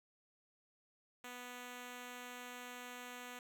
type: tone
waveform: 5% pulse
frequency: 246.7 Hz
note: B3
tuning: 2 cents flat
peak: -36 dBFS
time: 1.24-3.39 s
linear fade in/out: 2 ms
effects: none